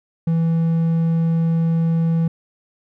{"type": "tone", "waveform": "triangle", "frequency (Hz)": 164.81, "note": "E3", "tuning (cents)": 0, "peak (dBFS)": -13, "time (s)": [0.27, 2.28], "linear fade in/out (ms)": 5, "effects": []}